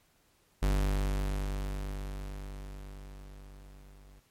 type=tone with level ramp; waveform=45% pulse; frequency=49 Hz; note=G1; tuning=in tune; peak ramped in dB=-24 to -53 dBFS; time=0.62-4.2 s; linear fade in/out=10 ms; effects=pink hiss -68 dBFS RMS until 4.3 s + MP3 64 kbps